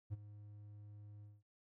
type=tone with ADSR envelope; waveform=triangle; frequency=103.83 Hz; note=G#2; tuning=in tune; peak=-35 dBFS; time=0.1-1.43 s; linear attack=31 ms; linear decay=25 ms; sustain=-15 dB; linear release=200 ms; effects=none